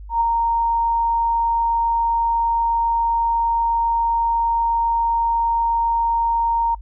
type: tone with ADSR envelope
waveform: sine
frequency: 927 Hz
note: A#5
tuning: 10 cents flat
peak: -13 dBFS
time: 0.09-6.75 s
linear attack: 120 ms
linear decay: 6 ms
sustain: -3 dB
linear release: 9 ms
effects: noise-tail reverb RT60 0.1 s tail -26 dB re dry + added 50 Hz sine -33 dBFS peak until 6.81 s